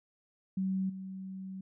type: tone with level steps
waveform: sine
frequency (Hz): 190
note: F#3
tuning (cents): +46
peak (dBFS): -29 / -39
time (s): 0.57-1.61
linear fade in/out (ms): 5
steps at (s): 0.89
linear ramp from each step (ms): 10
effects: none